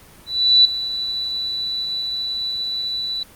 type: tone with ADSR envelope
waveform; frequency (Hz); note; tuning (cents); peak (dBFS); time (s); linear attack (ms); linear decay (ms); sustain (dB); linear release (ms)
sine; 3964; B7; +6; -7; 0.26-3.23; 390; 4; -14; 3
effects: pink hiss -46 dBFS RMS until 3.35 s + Opus 24 kbps